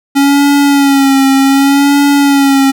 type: tone with vibrato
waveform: square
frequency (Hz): 277.2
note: C#4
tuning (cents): 0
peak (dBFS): -6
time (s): 0.15-2.72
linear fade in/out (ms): 20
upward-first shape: sine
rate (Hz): 0.66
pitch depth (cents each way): 44
effects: none